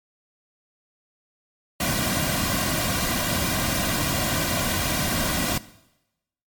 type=noise with comb filter; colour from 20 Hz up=pink; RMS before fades=-24 dBFS; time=1.8-5.58 s; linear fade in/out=5 ms; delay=2.3 ms; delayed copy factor=-0.65; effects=noise-tail reverb RT60 0.9 s tail -18 dB re dry + MP3 96 kbps